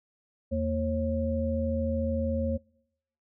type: tone cluster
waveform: sine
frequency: 81.4 / 230.6 / 542 Hz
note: E2 / A#3 / C#5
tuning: -21 / -19 / -39 cents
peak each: -30 dBFS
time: 0.51-2.58 s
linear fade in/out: 20 ms
effects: noise-tail reverb RT60 0.8 s tail -26 dB re dry